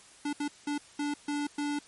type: tone bursts at uneven times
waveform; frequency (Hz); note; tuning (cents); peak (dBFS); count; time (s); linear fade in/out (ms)
square; 291.2; D4; -15; -30; 6; 0.25-0.33 / 0.4-0.48 / 0.67-0.78 / 0.99-1.14 / 1.28-1.47 / 1.58-1.79; 5
effects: white hiss -55 dBFS RMS until 1.87 s + MP3 48 kbps